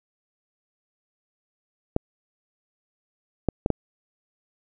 clicks, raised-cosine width 2 ms, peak -7 dBFS, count 4, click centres 1.964 / 3.487 / 3.661 / 3.703 s, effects none

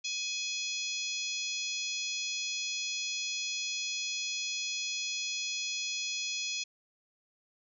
harmonic tone, 840 Hz, G#5, 19 cents sharp, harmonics 3 / 4 / 5 / 6 / 7 / 8, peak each -38 / -39 / -40 / -41 / -41 / -42 dBFS, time 0.04-6.64 s, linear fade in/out 10 ms, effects none

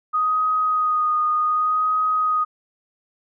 sine tone with vibrato, 1244.5 Hz, D#6, in tune, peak -17 dBFS, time 0.13-2.45 s, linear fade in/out 20 ms, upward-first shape sine, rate 0.66 Hz, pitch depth 19 cents each way, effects none

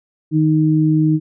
sine tone pair together, 155.55 / 311.1 Hz, D#3 / D#4, 0 / 0 cents, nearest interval octave, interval 1200 cents, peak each -14 dBFS, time 0.31-1.2 s, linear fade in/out 50 ms, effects none

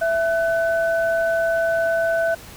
sine tone pair together, 663 / 1505.7 Hz, E5 / F#6, +10 / +30 cents, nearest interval octave + major second, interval 1420 cents, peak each -18 / -24 dBFS, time 0.01-2.35 s, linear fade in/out 10 ms, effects pink hiss -41 dBFS RMS until 2.56 s

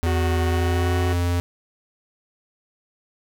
square tone with pitch glide, 83.6 to 87.45 Hz, E2 to F2, +25 to +3 cents, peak -20 dBFS, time 0.03-1.4 s, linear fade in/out 0 ms, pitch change +78 cents, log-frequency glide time 0.42-0.97 s
harmonic tone, 370 Hz, F#4, in tune, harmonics 1 / 2 / 3 / 4 / 5 / 6 / 7 / 8, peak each -27 / -32 / -38 / -40 / -38 / -45 / -45 / -42 dBFS, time 0.06-1.13 s, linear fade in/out 2 ms
effects none

